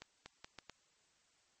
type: accelerating click train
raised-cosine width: 0.2 ms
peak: -30 dBFS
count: 5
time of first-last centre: 0.02-0.697 s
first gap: 240 ms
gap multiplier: 0.77
effects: white hiss -73 dBFS RMS until 1.6 s + MP3 32 kbps